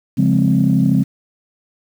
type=chord; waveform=sine; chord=Db major seventh; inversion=none; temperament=equal with one note detuned; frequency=138.59 / 174.61 / 206.5 / 261.6 Hz; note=Db3 / F3 / Ab3 / C4; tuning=0 / 0 / -10 / 0 cents; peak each=-16 dBFS; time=0.17-1.04 s; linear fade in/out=20 ms; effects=tanh soft clip ceiling -3 dBFS + 7-bit